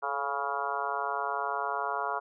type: harmonic tone with a mistuned harmonic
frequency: 140 Hz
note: C#3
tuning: 18 cents sharp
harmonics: 3 / 4 / 5 / 6 / 7 / 8 / 9 / 10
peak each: -40 / -42 / -36 / -38 / -35 / -36 / -39 / -37 dBFS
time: 0.02-2.2 s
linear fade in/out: 20 ms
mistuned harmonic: 3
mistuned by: +36 cents
effects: none